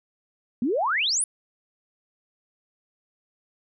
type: exponential sweep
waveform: sine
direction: up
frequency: 220 to 10548 Hz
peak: -21 dBFS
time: 0.62-1.24 s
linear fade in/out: 2 ms
effects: none